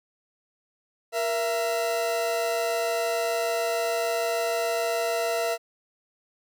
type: tone pair together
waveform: 40% pulse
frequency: 469.5 / 670.9 Hz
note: A#4 / E5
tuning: +12 / +30 cents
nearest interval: tritone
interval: 618 cents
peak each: -28 / -25 dBFS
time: 1.12-5.58 s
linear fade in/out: 50 ms
effects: none